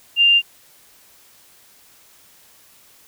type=tone; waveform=sine; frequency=2794 Hz; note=F7; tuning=in tune; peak=-10 dBFS; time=0.16-0.42 s; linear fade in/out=50 ms; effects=white hiss -51 dBFS RMS until 3.07 s